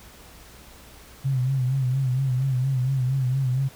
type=tone with vibrato; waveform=sine; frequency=130.81 Hz; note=C3; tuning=in tune; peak=-20 dBFS; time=1.24-3.69 s; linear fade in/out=20 ms; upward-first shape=sine; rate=4.3 Hz; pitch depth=78 cents each way; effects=added 60 Hz sine -53 dBFS peak until 3.75 s + pink hiss -48 dBFS RMS until 3.75 s